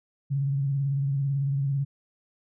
sine tone with vibrato, 138.59 Hz, C#3, in tune, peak -23 dBFS, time 0.3-1.85 s, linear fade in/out 20 ms, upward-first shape sine, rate 18 Hz, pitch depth 52 cents each way, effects none

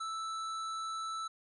triangle tone with hard clipping, 1318.5 Hz, E6, in tune, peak -38 dBFS, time 0-1.28 s, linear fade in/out 10 ms, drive 16 dB, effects resampled to 24000 Hz

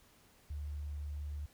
sine tone, 73.42 Hz, D2, in tune, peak -38 dBFS, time 0.5-1.46 s, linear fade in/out 5 ms, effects pink hiss -65 dBFS RMS until 1.53 s

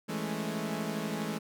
sawtooth chord, A major seventh, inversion second, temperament equal with one note detuned, 164.81 / 207.7 / 220 / 276.2 Hz, E3 / G#3 / A3 / C#4, 0 / 0 / 0 / -6 cents, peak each -34 / -33 / -33 / -38 dBFS, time 0.08-1.39 s, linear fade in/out 20 ms, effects none

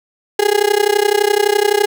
35% pulse tone with amplitude modulation, 412.8 Hz, G#4, 10 cents flat, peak -6 dBFS, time 0.39-1.86 s, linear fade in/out 5 ms, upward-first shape sine, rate 31.8 Hz, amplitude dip 95%, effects none

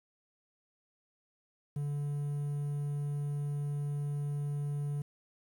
triangle tone with quantisation, 144.6 Hz, D3, 27 cents flat, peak -30 dBFS, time 1.76-5.02 s, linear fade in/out 5 ms, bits 10, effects none

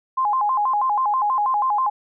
sine tone with vibrato, 932.3 Hz, A#5, in tune, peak -17 dBFS, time 0.17-1.9 s, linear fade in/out 10 ms, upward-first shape square, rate 6.2 Hz, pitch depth 200 cents each way, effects none

